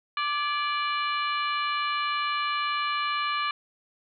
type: harmonic tone with a mistuned harmonic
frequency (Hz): 587.3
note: D5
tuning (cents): 0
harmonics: 2 / 3 / 4 / 5 / 6 / 7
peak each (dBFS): -27 / -35 / -33 / -35 / -42 / -39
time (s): 0.17-3.51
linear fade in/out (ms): 2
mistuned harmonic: 3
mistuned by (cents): -55
effects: none